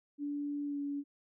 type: tone with pitch glide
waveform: sine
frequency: 289 to 284.7 Hz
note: D4 to C#4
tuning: -28 to +46 cents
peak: -34 dBFS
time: 0.18-1.04 s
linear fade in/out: 50 ms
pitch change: -26 cents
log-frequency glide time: 0.65-0.79 s
effects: none